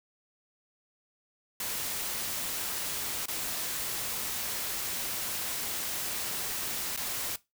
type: noise with dropouts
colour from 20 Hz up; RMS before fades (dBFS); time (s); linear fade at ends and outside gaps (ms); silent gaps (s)
white; -34; 1.6-7.36; 2; 3.258-3.283 / 6.963-6.974
effects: noise-tail reverb RT60 0.2 s tail -19 dB re dry